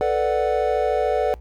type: chord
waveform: triangle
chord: B minor seventh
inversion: third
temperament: equal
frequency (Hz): 440 / 493.9 / 587.3 / 740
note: A4 / B4 / D5 / F#5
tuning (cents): 0 / 0 / 0 / 0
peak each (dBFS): -22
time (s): 0.01-1.34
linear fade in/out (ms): 0
effects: added 60 Hz sine -37 dBFS peak until 1.4 s + Opus 48 kbps